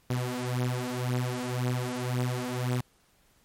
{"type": "beating tone pair", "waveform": "sawtooth", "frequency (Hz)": [123.7, 125.6], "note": ["B2", "B2"], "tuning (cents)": [3, 30], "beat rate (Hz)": 1.9, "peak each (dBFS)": -27, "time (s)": [0.1, 2.81], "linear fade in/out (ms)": 5, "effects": ["pink hiss -65 dBFS RMS until 3.44 s", "MP3 64 kbps"]}